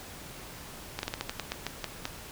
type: slowing click train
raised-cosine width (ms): 0.2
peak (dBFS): -14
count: 11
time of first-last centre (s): 0.99-2.054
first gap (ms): 41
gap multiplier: 1.2
effects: pink hiss -45 dBFS RMS until 2.31 s

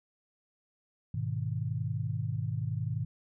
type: chord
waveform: sine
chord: G# minor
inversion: none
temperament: just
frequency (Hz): 103.83 / 124.59 / 155.74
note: G#2 / B2 / D#3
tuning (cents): 0 / +16 / +2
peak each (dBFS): -34 / -34 / -36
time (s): 1.14-3.05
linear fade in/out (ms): 5
effects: none

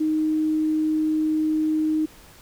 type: tone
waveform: sine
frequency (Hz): 311.1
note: D#4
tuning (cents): 0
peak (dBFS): -19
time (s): 0-2.06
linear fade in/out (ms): 10
effects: pink hiss -49 dBFS RMS until 2.41 s

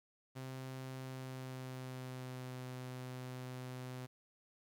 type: tone with pitch glide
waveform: sawtooth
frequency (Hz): 130.81 to 127.31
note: C3 to C3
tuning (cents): 0 to -47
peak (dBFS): -40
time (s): 0.35-4.07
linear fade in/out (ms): 20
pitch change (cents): -47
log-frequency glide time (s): 1-2.56
effects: 12-bit

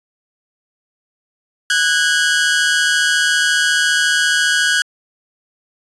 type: tone pair together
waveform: sawtooth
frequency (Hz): 1480 / 1634.5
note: F#6 / G#6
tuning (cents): 0 / -28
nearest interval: major second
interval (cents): 172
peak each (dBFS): -12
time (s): 1.7-4.82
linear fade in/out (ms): 2
effects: resampled to 22050 Hz

